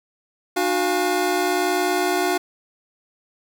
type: tone cluster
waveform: square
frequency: 303.4 / 364.7 / 702 / 821 / 1452 Hz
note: D#4 / F#4 / F5 / G#5 / F#6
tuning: -44 / -25 / +9 / -20 / -33 cents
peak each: -28 / -23 / -25 / -30 / -30 dBFS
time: 0.56-2.38 s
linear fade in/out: 10 ms
effects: none